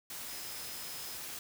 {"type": "tone in noise", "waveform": "sine", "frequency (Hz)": 5100, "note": "D#8", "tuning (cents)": 42, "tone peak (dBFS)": -49, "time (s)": [0.28, 1.17], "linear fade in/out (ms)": 2, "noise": "white", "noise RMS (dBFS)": -43, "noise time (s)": [0.1, 1.39], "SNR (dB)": -9, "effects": []}